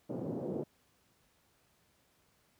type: band-pass noise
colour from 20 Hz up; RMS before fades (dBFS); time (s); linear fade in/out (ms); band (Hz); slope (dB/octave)
white; -38; 0.09-0.64; 10; 130 to 490; 24
effects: pink hiss -71 dBFS RMS until 2.59 s + high-pass 60 Hz 12 dB/octave